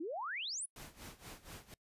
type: exponential sweep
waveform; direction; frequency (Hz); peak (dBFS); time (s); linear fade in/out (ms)
sine; up; 293.7 to 10650; -38; 0-0.66; 10
type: noise with tremolo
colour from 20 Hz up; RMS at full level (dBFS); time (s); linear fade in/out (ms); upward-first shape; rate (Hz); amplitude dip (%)
pink; -49; 0.76-1.74; 2; sine; 4.2; 85
effects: noise-tail reverb RT60 0.1 s tail -25 dB re dry + resampled to 32000 Hz